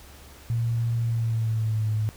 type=tone with pitch glide; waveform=sine; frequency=116.54 to 108.11 Hz; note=A#2 to A2; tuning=0 to -30 cents; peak=-22 dBFS; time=0.5-2.09 s; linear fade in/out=0 ms; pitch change=-130 cents; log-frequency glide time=1.03-1.86 s; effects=added 70 Hz sine -49 dBFS peak until 2.16 s + pink hiss -49 dBFS RMS until 2.16 s